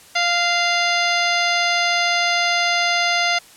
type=harmonic tone with a mistuned harmonic; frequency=698.5 Hz; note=F5; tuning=in tune; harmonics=1 / 2 / 3 / 4 / 5 / 6 / 7 / 9; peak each=-22 / -24 / -21 / -26 / -27 / -28 / -26 / -31 dBFS; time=0.15-3.39 s; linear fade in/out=10 ms; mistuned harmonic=3; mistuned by=-16 cents; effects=white hiss -46 dBFS RMS until 3.56 s + low-pass 11000 Hz 12 dB/octave